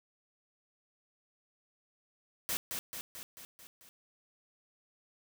white noise with echo, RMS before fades -34 dBFS, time 2.49-2.57 s, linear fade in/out 0 ms, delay 220 ms, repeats 6, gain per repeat -4 dB, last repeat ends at 3.89 s, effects none

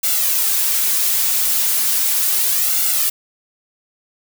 blue noise with flanger, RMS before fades -17 dBFS, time 0.03-3.1 s, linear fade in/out 10 ms, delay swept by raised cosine 1.4 to 5.5 ms, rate 0.36 Hz, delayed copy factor +0.7, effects none

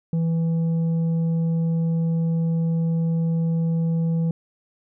sine tone with tanh clipping, 164.81 Hz, E3, in tune, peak -20 dBFS, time 0.13-4.31 s, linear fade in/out 2 ms, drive 5 dB, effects none

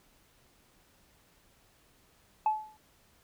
sine tone with exponential decay, 862 Hz, A5, 36 cents flat, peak -20 dBFS, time 2.46-2.77 s, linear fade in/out 2 ms, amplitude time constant 66 ms, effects tanh soft clip ceiling -19 dBFS + pink hiss -65 dBFS RMS until 3.23 s

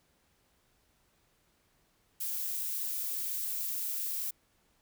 violet noise, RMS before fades -35 dBFS, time 2.2-4.31 s, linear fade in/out 10 ms, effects pink hiss -71 dBFS RMS until 4.81 s

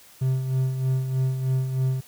triangle tone with tremolo, 130.81 Hz, C3, in tune, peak -17 dBFS, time 0.21-2.01 s, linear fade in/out 10 ms, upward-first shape sine, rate 3.2 Hz, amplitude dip 55%, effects white hiss -51 dBFS RMS until 2.07 s

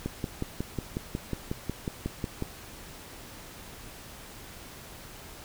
click train, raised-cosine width 3 ms, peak -17 dBFS, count 14, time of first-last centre 0.06-2.424 s, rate 5.5 Hz, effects pink hiss -46 dBFS RMS until 5.44 s

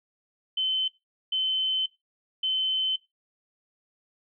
sine tone bursts at uneven times, 3063 Hz, G7, 41 cents flat, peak -24 dBFS, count 3, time 0.57-0.88 / 1.32-1.86 / 2.43-2.96 s, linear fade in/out 5 ms, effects noise-tail reverb RT60 0.2 s tail -17 dB re dry

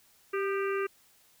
harmonic tone with a mistuned harmonic, 392 Hz, G4, in tune, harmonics 1 / 3 / 4 / 5 / 6 / 7, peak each -29 / -36 / -39 / -43 / -43 / -44 dBFS, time 0.33-0.87 s, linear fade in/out 10 ms, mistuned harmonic 3, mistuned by +50 cents, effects white hiss -63 dBFS RMS until 1.4 s

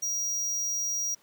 square tone, 5740 Hz, F8, 47 cents sharp, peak -28 dBFS, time 0.02-1.15 s, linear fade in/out 10 ms, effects pink hiss -62 dBFS RMS until 1.22 s + high-pass 200 Hz 12 dB/octave

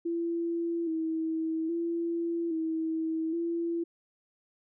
sine tone with vibrato, 329.6 Hz, E4, in tune, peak -28 dBFS, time 0.05-3.84 s, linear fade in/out 10 ms, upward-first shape square, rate 0.61 Hz, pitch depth 41 cents each way, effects none

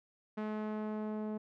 sawtooth tone with low-pass filter sweep, 214.1 Hz, A3, 47 cents flat, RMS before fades -38 dBFS, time 0.37-1.38 s, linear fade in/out 10 ms, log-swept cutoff 1800 to 710 Hz, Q 0.75, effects none

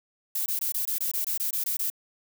violet noise bursts, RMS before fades -28 dBFS, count 12, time 0.35-1.901 s, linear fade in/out 5 ms, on 110 ms, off 21 ms, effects none

